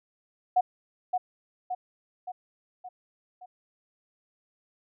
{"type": "tone with echo", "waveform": "sine", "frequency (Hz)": 732, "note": "F#5", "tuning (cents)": -19, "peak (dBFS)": -18, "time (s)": [0.56, 0.61], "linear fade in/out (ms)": 10, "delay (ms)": 570, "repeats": 5, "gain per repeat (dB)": -5, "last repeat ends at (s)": 3.46, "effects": []}